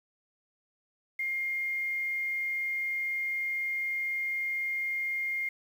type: tone with quantisation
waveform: sine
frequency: 2122 Hz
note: C7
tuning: 24 cents sharp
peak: -29 dBFS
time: 1.19-5.49 s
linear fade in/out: 5 ms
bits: 9
effects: none